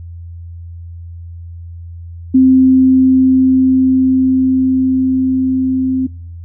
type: tone with level ramp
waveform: sine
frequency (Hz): 260.6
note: C4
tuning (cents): -7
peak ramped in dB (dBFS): -4 to -12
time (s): 2.34-6.07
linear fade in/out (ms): 10
effects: noise-tail reverb RT60 0.6 s tail -25 dB re dry + added 85 Hz sine -27 dBFS peak until 6.44 s